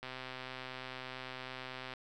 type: click train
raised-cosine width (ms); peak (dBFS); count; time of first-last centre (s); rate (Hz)
0.3; -27; 247; 0.03-1.937; 129
effects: none

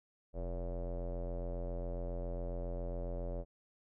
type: tone with low-pass filter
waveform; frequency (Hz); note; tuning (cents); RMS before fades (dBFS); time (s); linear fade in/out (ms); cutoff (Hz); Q
square; 43.65; F1; 0; -39; 0.33-3.45; 50; 570; 5.1
effects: none

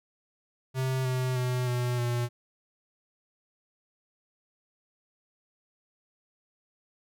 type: tone with pitch steps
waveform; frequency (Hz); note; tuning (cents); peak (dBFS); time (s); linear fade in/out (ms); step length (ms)
square; 130.81 / 128.19 / 125.63 / 123.11 / 120.65; C3 / C3 / B2 / B2 / B2; 0 / -35 / +30 / -5 / -40; -27; 0.74-2.29; 50; 310
effects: none

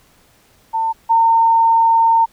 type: tone pair in turn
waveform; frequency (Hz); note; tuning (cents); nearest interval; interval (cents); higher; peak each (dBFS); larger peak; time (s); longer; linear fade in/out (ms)
sine; 899 / 911.5; A5 / A#5; +37 / -39; unison; 24; second; -15 / -9; second; 0.73-0.93 / 1.09-2.26; second; 20
effects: pink hiss -53 dBFS RMS until 2.32 s

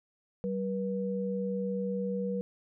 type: tone pair together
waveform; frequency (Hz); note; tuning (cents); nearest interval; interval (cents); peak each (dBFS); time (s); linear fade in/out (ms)
sine; 191.8 / 483.3; G3 / B4; -37 / -38; octave + major third; 1599; -32 / -33; 0.44-2.41; 0
effects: none

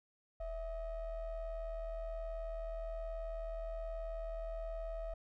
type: ring-modulated tone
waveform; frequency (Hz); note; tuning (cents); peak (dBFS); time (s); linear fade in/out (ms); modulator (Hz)
triangle; 308.6; D#4; -14; -34; 0.4-5.14; 5; 348
effects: none

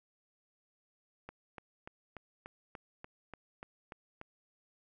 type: click train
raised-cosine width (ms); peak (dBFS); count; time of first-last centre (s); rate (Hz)
0.5; -30; 11; 1.29-4.214; 3.42
effects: none

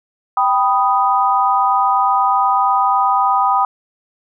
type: chord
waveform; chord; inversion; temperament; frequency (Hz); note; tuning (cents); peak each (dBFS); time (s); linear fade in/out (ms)
sine; G augmented; none; equal; 784 / 987.8 / 1244.5; G5 / B5 / D#6; 0 / 0 / 0; -16; 0.37-3.65; 2
effects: none

